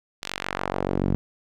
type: tone with band-pass filter sweep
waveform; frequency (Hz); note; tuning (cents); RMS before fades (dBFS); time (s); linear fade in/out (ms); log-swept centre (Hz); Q
sawtooth; 47; F#1; +28; -27; 0.22-1.15; 0; 4400 to 180; 0.98
effects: none